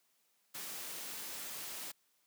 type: noise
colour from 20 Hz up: white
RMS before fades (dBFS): -44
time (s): 0.54-1.92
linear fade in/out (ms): 10
effects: white hiss -75 dBFS RMS until 2.26 s + high-pass 150 Hz 12 dB/octave